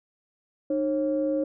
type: tone pair together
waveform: sine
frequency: 304.8 / 543.1 Hz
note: D#4 / C#5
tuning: -36 / -36 cents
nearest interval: minor seventh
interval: 1000 cents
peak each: -25 dBFS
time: 0.7-1.44 s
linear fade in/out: 5 ms
effects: tanh soft clip ceiling -15 dBFS